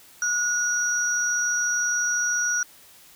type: tone pair together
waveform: sine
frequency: 1445 / 5787 Hz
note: F#6 / F#8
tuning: -41 / -39 cents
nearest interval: 2 octaves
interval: 2402 cents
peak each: -24 dBFS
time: 0.22-2.63 s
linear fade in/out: 2 ms
effects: white hiss -51 dBFS RMS until 3.15 s